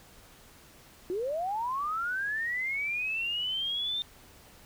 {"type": "linear sweep", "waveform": "sine", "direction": "up", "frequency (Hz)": [342.4, 3619], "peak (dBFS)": -29, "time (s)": [1.1, 4.02], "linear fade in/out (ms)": 0, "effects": ["pink hiss -55 dBFS RMS until 4.65 s"]}